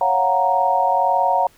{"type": "chord", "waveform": "sine", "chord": "Gb major seventh", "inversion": "second", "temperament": "equal", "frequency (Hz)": [554.4, 698.5, 740, 932.3], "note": ["Db5", "F5", "Gb5", "Bb5"], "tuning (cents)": [0, 0, 0, 0], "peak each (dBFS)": [-23, -22, -19, -18], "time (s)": [0.01, 1.47], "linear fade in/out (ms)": 2, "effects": ["pink hiss -53 dBFS RMS until 1.57 s"]}